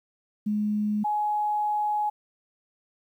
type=tone pair in turn; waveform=sine; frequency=210 / 840 Hz; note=G#3 / G#5; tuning=+19 / +19 cents; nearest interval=2 octaves; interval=2400 cents; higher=second; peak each=-23 dBFS; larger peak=neither; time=0.46-1.04 / 1.04-2.1 s; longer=second; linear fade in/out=10 ms; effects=10-bit